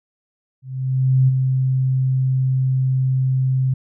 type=tone with ADSR envelope; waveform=sine; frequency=130.81 Hz; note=C3; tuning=in tune; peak=-10 dBFS; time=0.62-3.74 s; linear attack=660 ms; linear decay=24 ms; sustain=-5 dB; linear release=7 ms; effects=none